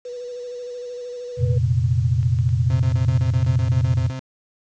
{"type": "tone with vibrato", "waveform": "sine", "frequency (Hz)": 490, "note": "B4", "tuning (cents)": -14, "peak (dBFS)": -29, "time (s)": [0.05, 1.58], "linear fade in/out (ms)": 5, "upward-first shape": "sine", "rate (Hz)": 13, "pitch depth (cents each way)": 25}
{"type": "chord", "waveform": "sine", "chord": "F suspended fourth", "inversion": "none", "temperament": "just", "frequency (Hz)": [87.31, 116.41, 130.96], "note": ["F2", "Bb2", "C3"], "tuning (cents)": [0, -2, 2], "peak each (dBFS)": [-22, -19, -21], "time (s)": [1.37, 4.12], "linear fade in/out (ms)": 50}
{"type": "clicks", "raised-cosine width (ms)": 0.3, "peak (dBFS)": -29, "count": 10, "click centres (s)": [2.23, 2.388, 2.491, 2.733, 2.86, 2.903, 3.269, 3.448, 3.482, 3.624]}
{"type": "tone bursts", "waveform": "35% pulse", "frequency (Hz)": 130.81, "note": "C3", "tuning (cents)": 0, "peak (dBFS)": -26, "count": 12, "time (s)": [2.7, 4.194], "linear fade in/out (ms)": 2, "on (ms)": 97, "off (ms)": 30}
{"effects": ["resampled to 16000 Hz", "8-bit"]}